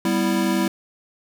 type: chord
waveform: square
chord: E minor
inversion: first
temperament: equal with one note detuned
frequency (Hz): 196 / 246.2 / 329.6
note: G3 / B3 / E4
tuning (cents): 0 / -5 / 0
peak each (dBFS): -23 / -26 / -23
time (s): 0.05-0.68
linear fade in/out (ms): 2
effects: none